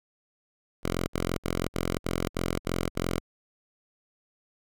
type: tone bursts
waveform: 5% pulse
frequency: 43.65 Hz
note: F1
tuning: in tune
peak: -16 dBFS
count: 8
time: 0.83-3.201 s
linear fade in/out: 20 ms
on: 250 ms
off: 53 ms
effects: none